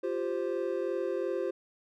triangle chord, F suspended second, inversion none, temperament equal, 349.2 / 392 / 523.3 Hz, F4 / G4 / C5, 0 / 0 / 0 cents, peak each -32 dBFS, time 0.03-1.51 s, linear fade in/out 10 ms, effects none

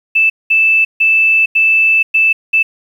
sine tone bursts at uneven times, 2637 Hz, E7, in tune, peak -7 dBFS, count 6, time 0.15-0.3 / 0.5-0.85 / 1-1.46 / 1.55-2.03 / 2.14-2.33 / 2.53-2.63 s, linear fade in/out 10 ms, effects 7-bit

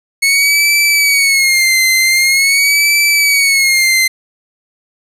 sawtooth tone with vibrato, 2192 Hz, C#7, 20 cents flat, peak -5 dBFS, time 0.22-4.08 s, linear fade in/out 10 ms, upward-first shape sine, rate 0.45 Hz, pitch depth 98 cents each way, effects resampled to 32000 Hz + 7-bit

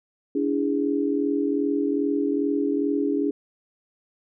sine tone cluster, 286.7 / 329.2 / 411.4 Hz, D4 / E4 / G#4, -42 / -2 / -16 cents, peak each -23 / -28 / -26 dBFS, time 0.35-3.31 s, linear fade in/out 5 ms, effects none

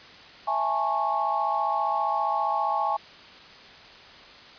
sine chord, A major seventh, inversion second, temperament just, 660 / 825 / 880 / 1100 Hz, E5 / G#5 / A5 / C#6, +2 / -12 / 0 / -14 cents, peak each -32 / -26 / -30 / -28 dBFS, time 0.47-2.97 s, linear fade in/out 10 ms, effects white hiss -47 dBFS RMS until 4.58 s + resampled to 11025 Hz

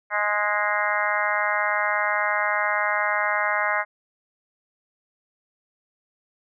harmonic tone with a mistuned harmonic, 208.6 Hz, G#3, 8 cents sharp, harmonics 3 / 4 / 5 / 6 / 7 / 8 / 9 / 10, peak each -29 / -29 / -29 / -29 / -29 / -29 / -29 / -29 dBFS, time 0.1-3.85 s, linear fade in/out 50 ms, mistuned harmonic 8, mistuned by -26 cents, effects none

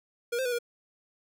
square tone with pitch steps, 475.6 / 523 / 490.7 / 476 Hz, A#4 / C5 / B4 / A#4, +35 / -1 / -11 / +36 cents, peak -28 dBFS, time 0.32-0.588 s, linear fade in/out 10 ms, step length 67 ms, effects none

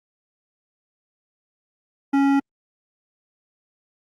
triangle tone with hard clipping, 277.2 Hz, C#4, in tune, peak -17 dBFS, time 2.13-2.4 s, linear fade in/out 10 ms, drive 17 dB, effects Opus 48 kbps

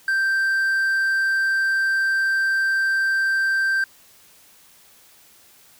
triangle tone, 1568 Hz, G6, in tune, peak -16 dBFS, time 0.08-3.84 s, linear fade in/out 2 ms, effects white hiss -52 dBFS RMS until 5.79 s

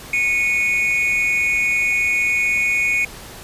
triangle tone pair together, 2197 / 2466 Hz, C#7 / D#7, -16 / -16 cents, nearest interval major second, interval 200 cents, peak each -17 dBFS, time 0.13-3.05 s, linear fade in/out 5 ms, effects pink hiss -37 dBFS RMS until 3.43 s + resampled to 32000 Hz

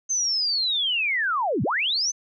sine linear two-way sweep, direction down then up, 6300 to 96.1 to 6300 Hz, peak -21 dBFS, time 0.09-2.12 s, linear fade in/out 20 ms, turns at 1.63 s, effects none

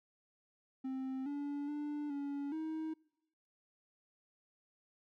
triangle tone with pitch steps, 263.2 / 286.9 / 294.7 / 283 / 316.4 Hz, C4 / D4 / D4 / C#4 / D#4, +10 / -40 / +6 / +36 / +29 cents, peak -35 dBFS, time 0.84-2.94 s, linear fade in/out 10 ms, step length 420 ms, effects noise-tail reverb RT60 0.9 s tail -25 dB re dry

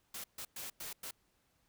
white noise bursts at uneven times, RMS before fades -44 dBFS, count 5, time 0.14-0.24 / 0.38-0.45 / 0.56-0.7 / 0.8-0.93 / 1.03-1.11 s, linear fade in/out 5 ms, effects pink hiss -75 dBFS RMS until 1.68 s

